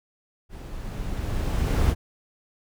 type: noise with level ramp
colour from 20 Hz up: brown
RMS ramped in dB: -38 to -19 dBFS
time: 0.49-1.95 s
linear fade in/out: 50 ms
effects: none